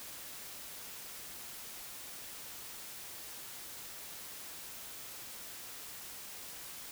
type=silence; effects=white hiss -47 dBFS RMS until 6.91 s